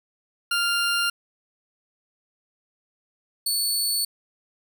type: tone pair in turn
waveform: 20% pulse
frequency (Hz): 1397 / 4445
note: F6 / C#8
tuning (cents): 0 / +4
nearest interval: octave + minor sixth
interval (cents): 2004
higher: second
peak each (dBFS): -16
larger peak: neither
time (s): 0.51-1.1 / 3.46-4.05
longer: neither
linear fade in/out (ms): 5
effects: none